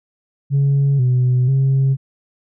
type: tone with pitch steps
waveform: sine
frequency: 139.5 / 125.9 / 134.9 Hz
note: C#3 / B2 / C#3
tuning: +11 / +34 / -47 cents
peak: -10 dBFS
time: 0.5-1.97 s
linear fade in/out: 50 ms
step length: 490 ms
effects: tanh soft clip ceiling -10 dBFS